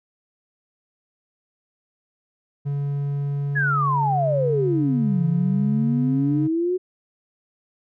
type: tone with pitch glide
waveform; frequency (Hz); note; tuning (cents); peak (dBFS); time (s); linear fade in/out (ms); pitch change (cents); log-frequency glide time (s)
triangle; 141.9 to 141; C#3 to C#3; +41 to +30; -20; 2.65-6.48; 20; -11; 3.91-4.29
type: exponential two-way sweep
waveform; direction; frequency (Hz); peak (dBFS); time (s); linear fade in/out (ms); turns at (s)
sine; down then up; 1728 to 164.81 to 372.8; -19; 3.55-6.78; 20; 5.25
effects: none